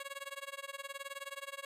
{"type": "tone with tremolo", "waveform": "10% pulse", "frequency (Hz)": 554.4, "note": "C#5", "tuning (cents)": 0, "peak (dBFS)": -31, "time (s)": [0, 1.65], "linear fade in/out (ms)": 2, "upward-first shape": "sine", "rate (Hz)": 19, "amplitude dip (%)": 95, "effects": ["resampled to 32000 Hz"]}